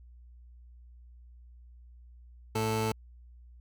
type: tone pair together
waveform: 25% pulse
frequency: 110 / 440 Hz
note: A2 / A4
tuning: 0 / 0 cents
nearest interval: 2 octaves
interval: 2400 cents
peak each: -27 dBFS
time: 2.55-2.92 s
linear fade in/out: 5 ms
effects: added 60 Hz sine -50 dBFS peak until 3.6 s